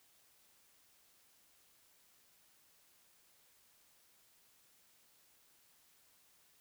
silence, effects white hiss -69 dBFS RMS until 6.6 s

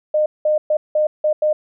sine tone bursts at uneven times, 610 Hz, D#5, 34 cents flat, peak -13 dBFS, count 6, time 0.14-0.26 / 0.45-0.58 / 0.7-0.77 / 0.95-1.07 / 1.24-1.33 / 1.42-1.53 s, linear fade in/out 5 ms, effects none

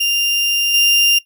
35% pulse tone with level steps, 2794 Hz, F7, in tune, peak -12 / -8 dBFS, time 0-1.19 s, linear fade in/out 10 ms, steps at 0.74 s, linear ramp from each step 2 ms, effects noise-tail reverb RT60 0.1 s tail -18 dB re dry

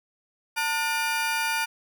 35% pulse tone cluster, 900 / 1444 / 2392 Hz, A5 / F#6 / D7, +39 / -43 / +31 cents, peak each -27 dBFS, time 0.56-1.66 s, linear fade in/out 20 ms, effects none

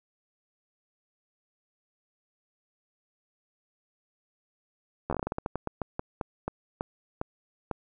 slowing click train, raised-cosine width 1 ms, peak -16 dBFS, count 20, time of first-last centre 5.1-7.713 s, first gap 12 ms, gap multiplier 1.23, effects none

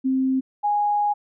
sine tone pair in turn, 262.8 / 827.1 Hz, C4 / G#5, +8 / -7 cents, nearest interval octave + minor sixth, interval 1985 cents, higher second, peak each -18 dBFS, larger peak neither, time 0.04-0.41 / 0.63-1.14 s, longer second, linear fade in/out 20 ms, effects none

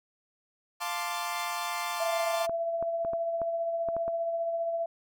sawtooth chord, D minor seventh, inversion first, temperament equal, 698.5 / 880 / 1046.5 / 1174.7 Hz, F5 / A5 / C6 / D6, 0 / 0 / 0 / 0 cents, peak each -33 dBFS, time 0.8-2.47 s, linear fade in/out 20 ms
sine tone with tremolo, 670 Hz, E5, 28 cents sharp, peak -26 dBFS, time 2-4.86 s, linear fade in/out 5 ms, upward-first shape triangle, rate 15 Hz, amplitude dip 40%
clicks, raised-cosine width 1 ms, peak -25 dBFS, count 8, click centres 2.495 / 2.826 / 3.049 / 3.134 / 3.417 / 3.887 / 3.966 / 4.08 s
effects none

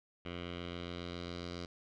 10% pulse tone with low-pass filter sweep, 87.31 Hz, F2, in tune, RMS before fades -43 dBFS, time 0.25-1.66 s, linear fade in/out 5 ms, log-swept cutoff 2900 to 4700 Hz, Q 2.9, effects none

